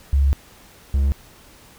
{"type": "tone pair in turn", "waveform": ["sine", "triangle"], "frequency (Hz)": [69.3, 68.96], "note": ["C#2", "C#2"], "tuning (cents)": [0, -8], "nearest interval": "unison", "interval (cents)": 8, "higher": "first", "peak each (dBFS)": -13, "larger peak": "neither", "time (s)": [[0.13, 0.33], [0.94, 1.12]], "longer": "first", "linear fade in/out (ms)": 0, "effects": ["pink hiss -48 dBFS RMS until 1.78 s"]}